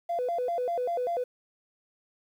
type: tone with vibrato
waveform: triangle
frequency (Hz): 585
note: D5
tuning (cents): -7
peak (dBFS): -23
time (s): 0.09-1.24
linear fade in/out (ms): 10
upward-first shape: square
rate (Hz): 5.1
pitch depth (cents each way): 280
effects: tanh soft clip ceiling -24 dBFS + 10-bit